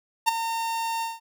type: tone with ADSR envelope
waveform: 45% pulse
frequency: 912 Hz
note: A#5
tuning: 38 cents flat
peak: -15 dBFS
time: 0.26-1.2 s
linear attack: 24 ms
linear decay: 13 ms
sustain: -11 dB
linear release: 180 ms
effects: none